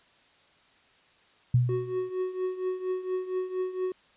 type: tone with exponential decay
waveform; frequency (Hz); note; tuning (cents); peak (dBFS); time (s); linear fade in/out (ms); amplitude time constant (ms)
sine; 123.1; B2; -5; -16; 1.54-2.1; 5; 120
type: tone with tremolo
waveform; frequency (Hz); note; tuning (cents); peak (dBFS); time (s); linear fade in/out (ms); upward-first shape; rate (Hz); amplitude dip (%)
triangle; 370; F#4; 0; -23; 1.69-3.92; 2; triangle; 4.3; 80
effects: white hiss -61 dBFS RMS until 4.16 s + resampled to 8000 Hz